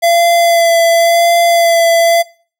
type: tone with vibrato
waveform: square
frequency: 678 Hz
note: E5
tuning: 49 cents sharp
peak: -8 dBFS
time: 0.02-2.23 s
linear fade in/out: 20 ms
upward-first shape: sine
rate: 0.93 Hz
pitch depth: 18 cents each way
effects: noise-tail reverb RT60 0.4 s tail -21 dB re dry